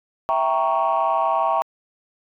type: chord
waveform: sine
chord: E diminished seventh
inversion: none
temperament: equal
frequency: 659.3 / 784 / 932.3 / 1108.7 Hz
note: E5 / G5 / Bb5 / Db6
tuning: 0 / 0 / 0 / 0 cents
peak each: -22 dBFS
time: 0.29-1.62 s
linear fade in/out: 0 ms
effects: tanh soft clip ceiling -11 dBFS